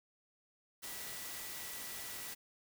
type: tone in noise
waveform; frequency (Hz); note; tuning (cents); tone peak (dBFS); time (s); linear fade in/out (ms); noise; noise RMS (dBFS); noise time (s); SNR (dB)
sine; 1954; B6; -19; -55; 0.82-2.35; 20; white; -45; 0.82-2.35; -13
effects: none